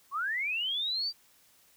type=linear sweep; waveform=sine; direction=up; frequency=1046.5 to 4749 Hz; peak=-29 dBFS; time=0.11-1.13 s; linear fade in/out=50 ms; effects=white hiss -63 dBFS RMS until 1.76 s